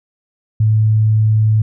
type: tone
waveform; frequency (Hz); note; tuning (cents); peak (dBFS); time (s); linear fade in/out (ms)
sine; 108.7; A2; -21; -9; 0.6-1.62; 5
effects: none